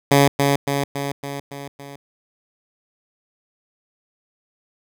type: tone with echo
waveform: 10% pulse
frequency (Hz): 140.6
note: C#3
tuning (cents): +25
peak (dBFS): -3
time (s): 0.11-0.28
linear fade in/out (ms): 5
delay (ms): 280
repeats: 6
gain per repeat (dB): -4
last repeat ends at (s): 1.96
effects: none